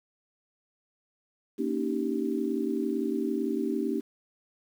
sine chord, Eb dominant seventh, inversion second, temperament just, 233.3 / 280 / 311.1 / 388.9 Hz, Bb3 / Db4 / Eb4 / G4, +2 / +18 / 0 / -14 cents, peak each -32 dBFS, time 1.58-4.01 s, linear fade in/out 20 ms, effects 9-bit

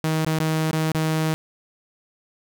sawtooth tone with dropouts, 158.1 Hz, D#3, 28 cents sharp, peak -16 dBFS, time 0.04-1.34 s, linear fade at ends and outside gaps 0 ms, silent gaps 0.248-0.265 / 0.388-0.402 / 0.712-0.731 / 0.918-0.948 s, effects none

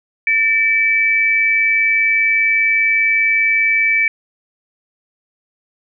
sine tone pair together, 1800 / 2305 Hz, A6 / D7, +39 / -33 cents, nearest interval major third, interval 428 cents, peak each -20 / -12 dBFS, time 0.27-4.08 s, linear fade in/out 2 ms, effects none

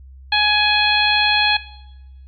harmonic tone, 838 Hz, G#5, 15 cents sharp, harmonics 1 / 2 / 3 / 4 / 5, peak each -20 / -20 / -20 / -20 / -20 dBFS, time 0.32-1.57 s, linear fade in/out 5 ms, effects noise-tail reverb RT60 1.0 s tail -19 dB re dry + added 66 Hz sine -38 dBFS peak until 2.27 s

